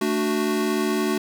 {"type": "chord", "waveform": "square", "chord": "D major", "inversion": "second", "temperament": "equal", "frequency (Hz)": [220, 293.7, 370], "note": ["A3", "D4", "F#4"], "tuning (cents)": [0, 0, 0], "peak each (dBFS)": [-26, -27, -25], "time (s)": [0.01, 1.18], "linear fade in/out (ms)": 5, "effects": []}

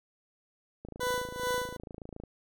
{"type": "click train", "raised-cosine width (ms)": 2, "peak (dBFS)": -29, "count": 39, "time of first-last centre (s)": [0.85, 2.237], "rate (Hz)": 27.4}
{"type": "tone with tremolo", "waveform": "20% pulse", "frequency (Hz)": 497.1, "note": "B4", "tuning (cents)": 11, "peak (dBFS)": -23, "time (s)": [1, 1.77], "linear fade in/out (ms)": 10, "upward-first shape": "sine", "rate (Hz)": 2.4, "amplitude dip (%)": 80}
{"effects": []}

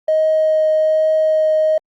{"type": "tone with vibrato", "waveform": "triangle", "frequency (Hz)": 626, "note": "D#5", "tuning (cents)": 10, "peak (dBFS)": -8, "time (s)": [0.08, 1.78], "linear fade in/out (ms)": 5, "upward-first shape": "triangle", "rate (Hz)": 1.2, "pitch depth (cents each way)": 8, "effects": ["tanh soft clip ceiling -9 dBFS", "Opus 32 kbps"]}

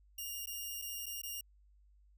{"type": "tone with dropouts", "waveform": "5% pulse", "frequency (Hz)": 2827, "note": "F7", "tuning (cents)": 20, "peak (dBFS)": -31, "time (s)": [0.18, 1.41], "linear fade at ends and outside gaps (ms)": 5, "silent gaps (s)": [[0.459, 0.471], [0.817, 0.821], [1.059, 1.064], [1.217, 1.233]], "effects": ["added 50 Hz sine -62 dBFS peak until 2.17 s"]}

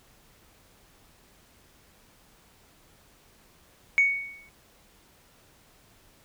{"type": "tone with exponential decay", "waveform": "sine", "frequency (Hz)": 2228, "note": "C#7", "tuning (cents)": 8, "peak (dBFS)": -14, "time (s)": [3.98, 4.49], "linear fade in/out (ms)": 0, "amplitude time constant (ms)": 110, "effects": ["tanh soft clip ceiling -12 dBFS", "pink hiss -59 dBFS RMS until 6.24 s"]}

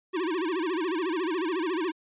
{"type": "tone with vibrato", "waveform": "square", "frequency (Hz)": 343.8, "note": "F4", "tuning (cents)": -27, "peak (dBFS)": -27, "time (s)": [0.13, 1.92], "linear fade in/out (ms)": 20, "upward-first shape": "sine", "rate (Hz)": 14, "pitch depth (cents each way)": 190, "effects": ["resampled to 8000 Hz"]}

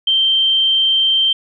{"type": "tone", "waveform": "sine", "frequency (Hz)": 3136, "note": "G7", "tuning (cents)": 0, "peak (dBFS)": -11, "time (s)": [0.07, 1.33], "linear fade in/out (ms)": 5, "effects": []}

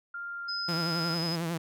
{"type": "tone with pitch glide", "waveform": "sine", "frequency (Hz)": [1396.9, 1385.6], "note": ["F6", "F6"], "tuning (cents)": [0, -14], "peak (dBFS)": -35, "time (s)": [0.14, 1.15], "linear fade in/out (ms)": 5, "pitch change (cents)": -14, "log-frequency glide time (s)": [0.31, 0.77]}
{"type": "tone", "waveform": "sine", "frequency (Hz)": 5050, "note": "D#8", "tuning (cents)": 25, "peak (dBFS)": -32, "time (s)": [0.48, 1.36], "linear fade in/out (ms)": 10}
{"type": "tone with vibrato", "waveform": "sawtooth", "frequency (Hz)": 167.1, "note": "E3", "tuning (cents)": 24, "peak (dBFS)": -26, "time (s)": [0.68, 1.58], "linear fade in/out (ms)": 10, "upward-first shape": "triangle", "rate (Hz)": 11, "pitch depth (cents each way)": 82}
{"effects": []}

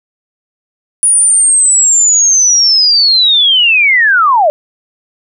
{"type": "linear sweep", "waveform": "sine", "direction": "down", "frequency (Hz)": [9760, 571], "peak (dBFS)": -5, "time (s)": [1.03, 4.5], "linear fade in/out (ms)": 0, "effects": []}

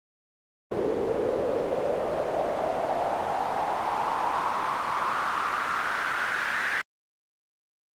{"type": "noise with band-pass filter sweep", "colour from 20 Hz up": "pink", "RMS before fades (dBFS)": -27, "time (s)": [0.71, 6.82], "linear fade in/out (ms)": 10, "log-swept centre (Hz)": [420, 1700], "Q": 4.1, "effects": ["Opus 24 kbps"]}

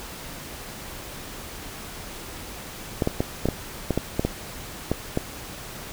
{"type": "clicks", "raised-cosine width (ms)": 2, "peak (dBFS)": -8, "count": 11, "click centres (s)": [3.022, 3.074, 3.205, 3.456, 3.487, 3.907, 3.976, 4.195, 4.25, 4.916, 5.174], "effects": ["pink hiss -38 dBFS RMS until 5.92 s"]}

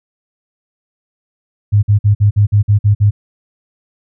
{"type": "tone bursts", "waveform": "sine", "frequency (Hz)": 103.4, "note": "G#2", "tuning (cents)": -7, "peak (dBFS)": -6, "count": 9, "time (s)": [1.72, 3.11], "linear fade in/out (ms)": 20, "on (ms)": 110, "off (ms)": 50, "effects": []}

